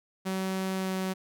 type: tone with pitch glide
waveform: sawtooth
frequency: 189.5 to 188.3 Hz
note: F#3 to F#3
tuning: +42 to +31 cents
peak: -25 dBFS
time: 0.25-1.14 s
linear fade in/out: 20 ms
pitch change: -11 cents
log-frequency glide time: 0.76-0.93 s
effects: none